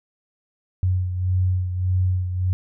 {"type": "beating tone pair", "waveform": "sine", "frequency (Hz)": [91.6, 93.3], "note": ["F#2", "F#2"], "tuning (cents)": [-17, 15], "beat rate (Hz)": 1.7, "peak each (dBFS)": [-19, -27], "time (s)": [0.83, 2.53], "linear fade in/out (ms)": 0, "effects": []}